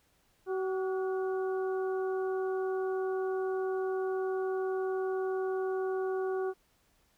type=harmonic tone with a mistuned harmonic; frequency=378.3 Hz; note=F#4; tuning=38 cents sharp; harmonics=1 / 2 / 3 / 4; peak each=-30 / -41 / -45 / -46 dBFS; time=0.46-6.54 s; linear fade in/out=50 ms; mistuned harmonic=4; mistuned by=-67 cents; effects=pink hiss -70 dBFS RMS until 7.17 s